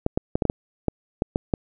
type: clicks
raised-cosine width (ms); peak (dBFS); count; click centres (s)
2; -7; 10; 0.064 / 0.175 / 0.355 / 0.422 / 0.453 / 0.499 / 0.883 / 1.221 / 1.359 / 1.538
effects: none